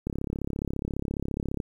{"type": "click train", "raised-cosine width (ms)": 3, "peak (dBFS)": -17, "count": 54, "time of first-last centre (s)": [0.07, 1.602], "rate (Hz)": 34.6, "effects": ["9-bit"]}